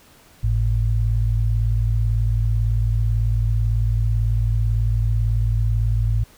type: tone pair together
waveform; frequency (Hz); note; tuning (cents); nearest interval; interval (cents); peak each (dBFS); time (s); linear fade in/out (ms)
sine; 51.91 / 110; G#1 / A2; 0 / 0; octave + minor second; 1300; -19 / -19; 0.43-6.24; 10
effects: pink hiss -51 dBFS RMS until 6.37 s